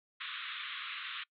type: band-pass noise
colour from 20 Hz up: white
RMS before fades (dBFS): -42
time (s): 0.2-1.24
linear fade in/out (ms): 10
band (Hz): 1100 to 3800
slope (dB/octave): 96
effects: noise-tail reverb RT60 0.1 s tail -24 dB re dry

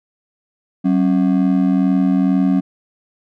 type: ring-modulated tone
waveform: triangle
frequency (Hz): 230.4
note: A#3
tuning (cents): -20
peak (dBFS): -7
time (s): 0.84-2.61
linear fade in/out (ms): 20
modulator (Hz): 41.1
effects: none

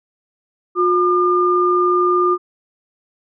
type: tone pair together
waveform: sine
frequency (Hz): 358.3 / 1205.2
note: F4 / D6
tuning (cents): +44 / +44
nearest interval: octave + major sixth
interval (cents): 2100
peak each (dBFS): -15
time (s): 0.75-2.38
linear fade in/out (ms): 50
effects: none

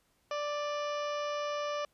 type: harmonic tone with a mistuned harmonic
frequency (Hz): 587.3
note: D5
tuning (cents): 0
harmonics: 1 / 2 / 3 / 4 / 5 / 6 / 7 / 8 / 9 / 10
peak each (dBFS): -34 / -37 / -47 / -47 / -47 / -54 / -57 / -56 / -52 / -54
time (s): 0.31-1.85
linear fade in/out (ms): 2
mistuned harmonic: 4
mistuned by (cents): +27
effects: pink hiss -72 dBFS RMS until 1.93 s + resampled to 32000 Hz

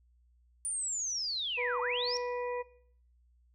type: linear two-way sweep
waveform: sine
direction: down then up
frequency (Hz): 9397 to 866 to 5660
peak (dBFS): -32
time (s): 0.65-2.17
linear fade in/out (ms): 0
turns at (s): 1.8
type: harmonic tone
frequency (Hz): 490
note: B4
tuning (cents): -14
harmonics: 1 / 2 / 4 / 5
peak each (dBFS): -34 / -40 / -46 / -48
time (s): 1.57-2.63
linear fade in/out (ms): 20
effects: noise-tail reverb RT60 0.6 s tail -18 dB re dry + added 60 Hz sine -63 dBFS peak until 3.54 s

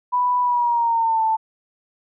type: tone with pitch glide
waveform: sine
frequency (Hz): 987.8 to 885.1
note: B5 to A5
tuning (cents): 0 to +10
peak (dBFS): -16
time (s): 0.12-1.37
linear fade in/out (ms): 20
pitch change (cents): -190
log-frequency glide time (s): 0.41-1.24
effects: none

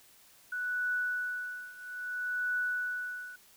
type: tone with tremolo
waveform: sine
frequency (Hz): 1480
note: F#6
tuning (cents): 0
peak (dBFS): -28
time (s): 0.52-3.36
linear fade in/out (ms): 5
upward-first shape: triangle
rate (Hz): 0.61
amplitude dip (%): 90
effects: white hiss -60 dBFS RMS until 3.56 s

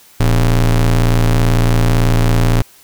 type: ring-modulated tone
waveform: square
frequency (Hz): 70.7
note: C#2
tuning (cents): +35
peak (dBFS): -7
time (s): 0.2-2.62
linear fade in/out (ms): 5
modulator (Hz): 41.7
effects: white hiss -45 dBFS RMS until 2.83 s

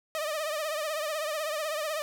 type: tone with vibrato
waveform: sawtooth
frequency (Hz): 614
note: D#5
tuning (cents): -23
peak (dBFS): -26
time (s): 0.15-2.02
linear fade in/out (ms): 0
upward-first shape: triangle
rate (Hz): 16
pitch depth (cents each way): 100
effects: none

